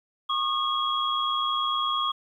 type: tone cluster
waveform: sine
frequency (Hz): 1095 / 1215 / 3312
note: C#6 / D#6 / G#7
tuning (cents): -22 / -42 / -5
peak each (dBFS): -28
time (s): 0.29-2.12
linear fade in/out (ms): 10
effects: 10-bit